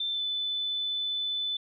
sine tone with pitch glide, 3558 to 3505 Hz, A7 to A7, +19 to -7 cents, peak -28 dBFS, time 0-1.57 s, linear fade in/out 5 ms, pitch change -26 cents, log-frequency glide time 0.1-0.22 s, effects none

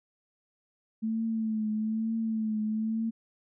sine tone with vibrato, 220 Hz, A3, in tune, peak -27 dBFS, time 1.02-3.11 s, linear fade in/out 20 ms, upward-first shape triangle, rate 1.1 Hz, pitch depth 50 cents each way, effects none

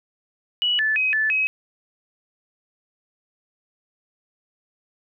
sine tone with pitch steps, 2937 / 1744 / 2529 / 1746 / 2549 Hz, F#7 / A6 / D#7 / A6 / D#7, -13 / -16 / +28 / -14 / +41 cents, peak -18 dBFS, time 0.62-1.47 s, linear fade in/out 0 ms, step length 170 ms, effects none

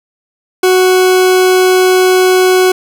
40% pulse tone, 370 Hz, F#4, in tune, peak -5 dBFS, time 0.63-2.72 s, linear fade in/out 5 ms, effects none

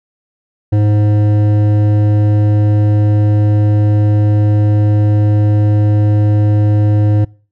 sine tone with hard clipping, 104.7 Hz, G#2, 15 cents sharp, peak -10 dBFS, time 0.72-7.25 s, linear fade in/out 10 ms, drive 11 dB, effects noise-tail reverb RT60 0.4 s tail -24 dB re dry

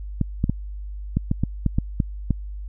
clicks, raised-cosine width 5 ms, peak -7 dBFS, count 10, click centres 0.213 / 0.441 / 0.496 / 1.17 / 1.314 / 1.436 / 1.663 / 1.785 / 2.002 / 2.307 s, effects added 50 Hz sine -30 dBFS peak until 2.68 s

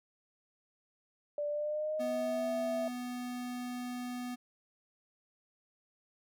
sine tone with pitch glide, 587.3 to 659.2 Hz, D5 to E5, 0 to 0 cents, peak -32 dBFS, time 1.38-2.88 s, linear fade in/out 2 ms, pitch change +200 cents, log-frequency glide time 1.48-2.52 s
square tone, 246.9 Hz, B3, in tune, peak -38 dBFS, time 1.99-4.36 s, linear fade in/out 20 ms
effects none

